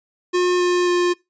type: tone with pitch steps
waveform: square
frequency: 358.7 / 356.2 / 353.8 Hz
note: F4 / F4 / F4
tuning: +46 / +34 / +23 cents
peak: -16 dBFS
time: 0.33-1.14 s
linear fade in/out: 20 ms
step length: 270 ms
effects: noise-tail reverb RT60 0.2 s tail -22 dB re dry + resampled to 16000 Hz